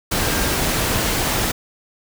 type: tone in noise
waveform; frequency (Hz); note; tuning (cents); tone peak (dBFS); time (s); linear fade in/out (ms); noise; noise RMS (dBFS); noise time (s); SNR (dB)
sine; 1600; G6; +35; -31; 0.21-0.55; 10; pink; -20; 0.11-1.52; -14
effects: none